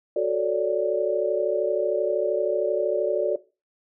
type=chord; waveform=sine; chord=D major seventh; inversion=first; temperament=equal; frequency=370 / 440 / 554.4 / 587.3 Hz; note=F#4 / A4 / C#5 / D5; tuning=0 / 0 / 0 / 0 cents; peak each=-26 / -26 / -29 / -24 dBFS; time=0.16-3.36 s; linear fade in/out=5 ms; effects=noise-tail reverb RT60 0.3 s tail -18 dB re dry